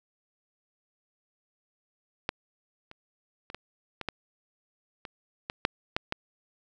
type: clicks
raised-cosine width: 0.3 ms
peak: -11 / -29 / -26 / -21 / -19 / -14 / -23 / -16 / -6 / -10 / -13 dBFS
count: 11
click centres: 2.291 / 2.914 / 3.501 / 3.546 / 4.013 / 4.087 / 5.052 / 5.499 / 5.651 / 5.965 / 6.124 s
effects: none